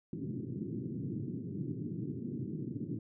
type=band-pass noise; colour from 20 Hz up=pink; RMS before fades=-39 dBFS; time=0.13-2.99 s; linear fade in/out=2 ms; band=110 to 360 Hz; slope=48 dB/octave; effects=none